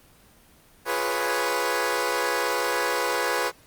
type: chord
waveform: 15% pulse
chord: C# dominant seventh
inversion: first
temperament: equal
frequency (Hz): 349.2 / 415.3 / 493.9 / 554.4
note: E#4 / G#4 / B4 / C#5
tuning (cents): 0 / 0 / 0 / 0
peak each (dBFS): -26 / -23 / -20 / -24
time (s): 0.85-3.52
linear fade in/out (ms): 50
effects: pink hiss -55 dBFS RMS until 3.66 s + Opus 24 kbps